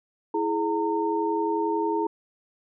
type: tone cluster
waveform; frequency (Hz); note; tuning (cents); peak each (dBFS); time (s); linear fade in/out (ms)
sine; 329.5 / 420.6 / 915; E4 / G#4 / A#5; -1 / +22 / -32; -27; 0.34-2.07; 5
effects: none